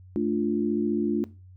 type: chord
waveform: sine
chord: D minor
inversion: second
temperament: equal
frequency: 220 / 293.7 / 349.2 Hz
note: A3 / D4 / F4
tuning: 0 / 0 / 0 cents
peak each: -27 dBFS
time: 0.16-1.24 s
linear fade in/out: 0 ms
effects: noise-tail reverb RT60 0.3 s tail -19 dB re dry + added 92 Hz sine -46 dBFS peak until 1.56 s